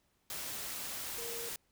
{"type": "tone in noise", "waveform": "sine", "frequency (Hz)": 466.2, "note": "A#4", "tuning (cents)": 0, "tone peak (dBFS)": -44, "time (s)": [1.18, 1.49], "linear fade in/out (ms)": 2, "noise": "white", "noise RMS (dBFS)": -41, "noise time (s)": [0.3, 1.56], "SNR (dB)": -6, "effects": ["pink hiss -75 dBFS RMS until 1.71 s"]}